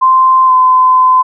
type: tone with pitch glide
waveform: sine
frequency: 1041 to 1023.7 Hz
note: C6 to C6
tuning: -9 to -38 cents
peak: -4 dBFS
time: 0.01-1.23 s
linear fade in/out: 20 ms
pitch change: -29 cents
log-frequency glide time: 0.46-0.52 s
effects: none